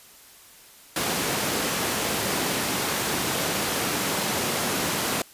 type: high-pass noise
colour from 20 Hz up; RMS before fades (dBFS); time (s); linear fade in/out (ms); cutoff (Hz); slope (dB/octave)
pink; -26; 0.96-5.22; 2; 170; 12
effects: white hiss -50 dBFS RMS until 5.33 s + resampled to 32000 Hz